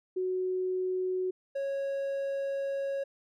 sine / triangle tone pair in turn, 370 / 550.9 Hz, F#4 / C#5, 0 / -11 cents, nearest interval perfect fifth, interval 689 cents, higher second, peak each -28 dBFS, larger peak neither, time 0.16-1.31 / 1.55-3.04 s, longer second, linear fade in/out 10 ms, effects none

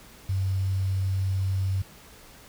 sine tone with quantisation, 95.6 Hz, G2, 43 cents flat, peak -23 dBFS, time 0.29-1.82 s, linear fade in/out 5 ms, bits 8, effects pink hiss -50 dBFS RMS until 2.48 s

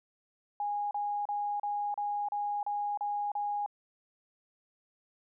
sine tone bursts, 823 Hz, G#5, 16 cents flat, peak -30 dBFS, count 9, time 0.6-3.662 s, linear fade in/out 2 ms, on 310 ms, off 34 ms, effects none

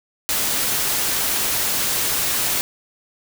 white noise, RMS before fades -21 dBFS, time 0.29-2.61 s, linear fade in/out 0 ms, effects none

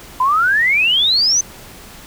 sine exponential sweep, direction up, 987.8 to 6272 Hz, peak -11 dBFS, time 0.2-1.41 s, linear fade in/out 5 ms, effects pink hiss -38 dBFS RMS until 2.06 s

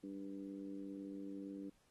harmonic tone, 98 Hz, G2, in tune, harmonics 2 / 3 / 4 / 5, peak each -51 / -46 / -57 / -57 dBFS, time 0.03-1.7 s, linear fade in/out 10 ms, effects pink hiss -75 dBFS RMS until 1.9 s + AAC 32 kbps

